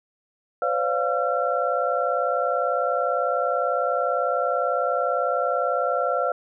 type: tone cluster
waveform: sine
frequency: 510 / 570 / 701 / 1359 Hz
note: C5 / C#5 / F5 / F6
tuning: -44 / +48 / +6 / -48 cents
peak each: -26 dBFS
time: 0.62-6.32 s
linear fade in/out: 2 ms
effects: none